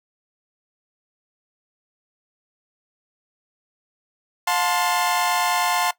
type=chord; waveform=sawtooth; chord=F major; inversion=none; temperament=equal with one note detuned; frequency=714 / 880 / 1046.5 Hz; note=F5 / A5 / C6; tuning=+38 / 0 / 0 cents; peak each=-20 dBFS; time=4.47-5.91 s; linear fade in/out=5 ms; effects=noise-tail reverb RT60 0.1 s tail -18 dB re dry